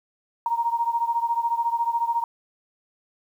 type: beating tone pair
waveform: sine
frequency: 930 / 944 Hz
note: A#5 / A#5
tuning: -4 / +22 cents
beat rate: 14 Hz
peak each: -23 / -26 dBFS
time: 0.46-2.24 s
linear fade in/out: 2 ms
effects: 9-bit